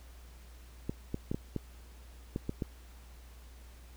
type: clicks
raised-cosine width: 3 ms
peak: -20 dBFS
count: 8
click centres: 0.895 / 1.144 / 1.315 / 1.345 / 1.563 / 2.361 / 2.494 / 2.622 s
effects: added 60 Hz sine -50 dBFS peak until 3.96 s + pink hiss -60 dBFS RMS until 3.96 s